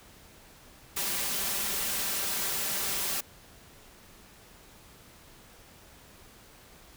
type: noise with comb filter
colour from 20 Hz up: white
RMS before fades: -31 dBFS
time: 0.96-3.21 s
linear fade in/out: 10 ms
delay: 5.1 ms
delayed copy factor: +0.5
effects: pink hiss -54 dBFS RMS until 6.96 s